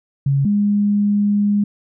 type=tone pair in turn; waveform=sine; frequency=138.59 / 205 Hz; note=C#3 / G#3; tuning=0 / -22 cents; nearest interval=perfect fifth; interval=678 cents; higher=second; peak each=-13 dBFS; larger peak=neither; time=0.26-0.45 / 0.45-1.64 s; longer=second; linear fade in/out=5 ms; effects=none